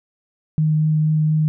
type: tone with vibrato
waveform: sine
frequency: 154.8 Hz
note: D#3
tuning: 9 cents flat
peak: -14 dBFS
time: 0.58-1.48 s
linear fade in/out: 0 ms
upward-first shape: triangle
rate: 4.2 Hz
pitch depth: 10 cents each way
effects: none